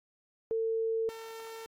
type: tone pair in turn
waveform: sine / sawtooth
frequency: 450 / 450 Hz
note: A4 / A4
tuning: +39 / +39 cents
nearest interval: unison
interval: 0 cents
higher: neither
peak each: -28 / -38 dBFS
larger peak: first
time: 0.51-1.09 / 1.09-1.66 s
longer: first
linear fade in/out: 0 ms
effects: AAC 48 kbps